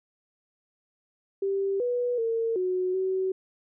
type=tone with pitch steps; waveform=sine; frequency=392.2 / 488.7 / 455.7 / 367.6 / 377.3 Hz; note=G4 / B4 / A#4 / F#4 / F#4; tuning=+1 / -18 / -39 / -11 / +34 cents; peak=-24 dBFS; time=1.42-3.32 s; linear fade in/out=5 ms; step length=380 ms; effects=none